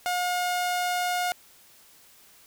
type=tone; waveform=sawtooth; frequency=717 Hz; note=F5; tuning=45 cents sharp; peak=-21 dBFS; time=0.06-1.32 s; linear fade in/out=0 ms; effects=white hiss -55 dBFS RMS until 2.46 s